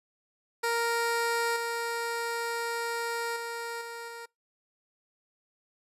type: tone with level steps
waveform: 15% pulse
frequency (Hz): 466.2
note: A#4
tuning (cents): 0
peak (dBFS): -20 / -24 / -28 / -32 / -34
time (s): 0.63-4.26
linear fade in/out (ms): 10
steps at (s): 1.56 / 3.36 / 3.81 / 4.08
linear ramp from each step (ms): 5
effects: noise-tail reverb RT60 0.2 s tail -26 dB re dry + resampled to 32000 Hz